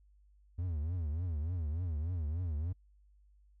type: tone with vibrato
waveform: triangle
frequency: 81.8 Hz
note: E2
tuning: 13 cents flat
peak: -31 dBFS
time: 0.58-2.73 s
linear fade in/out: 10 ms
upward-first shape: triangle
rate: 3.4 Hz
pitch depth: 230 cents each way
effects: noise-tail reverb RT60 0.1 s tail -26 dB re dry + added 50 Hz sine -61 dBFS peak until 3.6 s